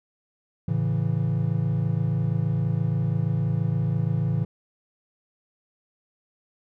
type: chord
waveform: triangle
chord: A major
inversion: none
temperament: equal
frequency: 110 / 138.59 / 164.81 Hz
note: A2 / C#3 / E3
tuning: 0 / 0 / 0 cents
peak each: -24 / -24 / -24 dBFS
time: 0.68-4.45 s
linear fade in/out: 5 ms
effects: none